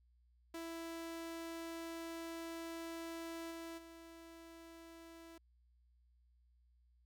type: tone with level steps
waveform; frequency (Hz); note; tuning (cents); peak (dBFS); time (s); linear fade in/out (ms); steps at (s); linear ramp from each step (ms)
sawtooth; 331.2; E4; +8; -40 / -42 / -50; 0.54-5.38; 5; 3.5 / 3.77; 20
effects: added 60 Hz sine -68 dBFS peak until 7.05 s